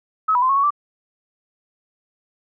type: tone with pitch steps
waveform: sine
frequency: 1283 / 981 / 1033 / 1097 / 1115 / 1169 Hz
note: E6 / B5 / C6 / C#6 / C#6 / D6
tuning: -47 / -12 / -22 / -18 / +10 / -8 cents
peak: -14 dBFS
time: 0.28-0.706 s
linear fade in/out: 10 ms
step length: 71 ms
effects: none